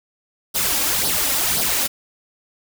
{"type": "noise with flanger", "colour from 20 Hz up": "white", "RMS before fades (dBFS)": -20, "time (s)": [0.54, 1.88], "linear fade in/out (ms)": 20, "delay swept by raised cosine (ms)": [0.2, 3.7], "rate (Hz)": 1.9, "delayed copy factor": 0.65, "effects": []}